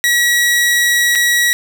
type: tone with dropouts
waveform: sawtooth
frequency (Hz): 1921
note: B6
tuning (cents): -48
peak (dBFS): -7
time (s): 0.04-1.53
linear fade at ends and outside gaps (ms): 0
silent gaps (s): 1.152-1.156
effects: none

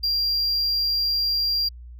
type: tone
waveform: triangle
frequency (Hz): 4762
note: D8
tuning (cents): +23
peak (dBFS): -19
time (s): 0.03-1.69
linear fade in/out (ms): 10
effects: added 60 Hz sine -38 dBFS peak until 1.99 s

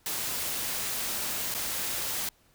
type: noise with dropouts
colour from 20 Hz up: white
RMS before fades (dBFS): -32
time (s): 0.06-2.29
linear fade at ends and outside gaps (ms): 2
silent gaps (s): 1.542-1.547
effects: pink hiss -64 dBFS RMS until 2.54 s

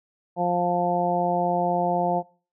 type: harmonic tone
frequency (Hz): 176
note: F3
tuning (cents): +14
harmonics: 1 / 2 / 3 / 4 / 5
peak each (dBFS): -28 / -30 / -28 / -24 / -28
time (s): 0.36-2.23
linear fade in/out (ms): 50
effects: noise-tail reverb RT60 0.4 s tail -22 dB re dry

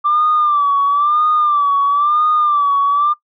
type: tone with vibrato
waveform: sine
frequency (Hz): 1174.7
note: D6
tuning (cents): 0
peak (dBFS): -10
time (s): 0.04-3.14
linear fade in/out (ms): 20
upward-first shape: sine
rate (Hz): 1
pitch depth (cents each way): 79
effects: noise-tail reverb RT60 0.1 s tail -21 dB re dry + tanh soft clip ceiling -6 dBFS

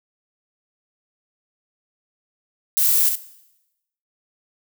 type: noise with echo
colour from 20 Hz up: violet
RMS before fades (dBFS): -18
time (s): 2.77-3.09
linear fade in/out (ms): 0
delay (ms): 64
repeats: 1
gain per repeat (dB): -5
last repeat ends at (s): 3.154
effects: noise-tail reverb RT60 0.9 s tail -17 dB re dry

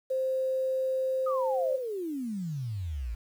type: tone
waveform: sine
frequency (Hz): 523.3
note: C5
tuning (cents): 0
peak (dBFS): -26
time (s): 0.1-1.78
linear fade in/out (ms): 10
type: exponential sweep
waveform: sine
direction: down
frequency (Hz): 1275 to 53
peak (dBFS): -31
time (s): 1.26-3.15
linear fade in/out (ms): 10
effects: 9-bit

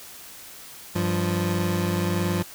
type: tone pair together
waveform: 25% pulse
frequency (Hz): 98.05 / 174.7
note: G2 / F3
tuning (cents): +1 / +1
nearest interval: minor seventh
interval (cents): 1000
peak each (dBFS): -22 / -21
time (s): 0.95-2.43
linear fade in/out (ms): 10
effects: white hiss -43 dBFS RMS until 2.54 s

